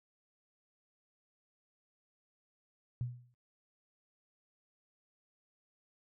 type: tone with exponential decay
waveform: sine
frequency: 122.3 Hz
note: B2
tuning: 16 cents flat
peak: -31 dBFS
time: 3.01-3.34 s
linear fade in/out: 0 ms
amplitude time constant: 70 ms
effects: noise-tail reverb RT60 0.1 s tail -20 dB re dry